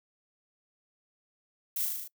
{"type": "noise with echo", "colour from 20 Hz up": "violet", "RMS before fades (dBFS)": -32, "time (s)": [1.76, 1.85], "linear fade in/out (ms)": 5, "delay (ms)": 38, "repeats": 6, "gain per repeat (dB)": -2, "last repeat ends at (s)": 2.078, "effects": ["noise-tail reverb RT60 0.1 s tail -23 dB re dry"]}